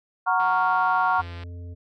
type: chord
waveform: sine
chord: Gb major seventh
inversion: none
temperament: equal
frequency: 740 / 932.3 / 1108.7 / 1396.9 Hz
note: Gb5 / Bb5 / Db6 / F6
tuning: 0 / 0 / 0 / 0 cents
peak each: -24 / -24 / -24 / -25 dBFS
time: 0.26-1.22 s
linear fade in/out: 20 ms
type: click train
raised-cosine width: 0.3 ms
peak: -27 dBFS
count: 179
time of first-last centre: 0.4-1.435 s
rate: 172 Hz
type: harmonic tone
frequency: 87.31 Hz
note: F2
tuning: in tune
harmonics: 1 / 3 / 5 / 7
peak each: -34 / -48 / -51 / -57 dBFS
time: 1.18-1.75 s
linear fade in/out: 20 ms
effects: none